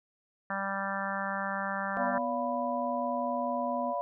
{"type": "harmonic tone", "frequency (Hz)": 196, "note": "G3", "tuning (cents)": 0, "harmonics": [1, 3, 4, 5, 6, 7, 8, 9], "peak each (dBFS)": [-39, -39, -39, -39, -39, -39, -39, -39], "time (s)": [0.5, 2.18], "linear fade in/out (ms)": 2}
{"type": "tone", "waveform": "sine", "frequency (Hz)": 246.9, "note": "B3", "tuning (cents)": 0, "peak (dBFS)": -35, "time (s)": [1.96, 3.94], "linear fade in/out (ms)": 50}
{"type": "chord", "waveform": "sine", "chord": "B diminished", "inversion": "first", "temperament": "equal with one note detuned", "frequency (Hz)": [573.9, 698.5, 987.8], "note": ["D5", "F5", "B5"], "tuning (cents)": [-40, 0, 0], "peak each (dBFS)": -34, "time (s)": [1.97, 4.01], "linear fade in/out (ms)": 0}
{"effects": []}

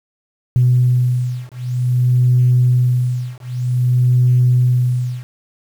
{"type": "beating tone pair", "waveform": "sine", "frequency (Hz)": [124.2, 124.73], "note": ["B2", "B2"], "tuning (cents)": [10, 18], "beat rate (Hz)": 0.53, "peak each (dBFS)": -14, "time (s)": [0.56, 5.23], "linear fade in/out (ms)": 0, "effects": ["tanh soft clip ceiling -4 dBFS", "7-bit"]}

